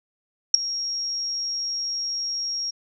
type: tone with ADSR envelope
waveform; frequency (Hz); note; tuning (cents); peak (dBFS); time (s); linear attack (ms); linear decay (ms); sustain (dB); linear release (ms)
sine; 5588; F8; 0; -5; 0.54-2.71; 5; 6; -20; 12
effects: none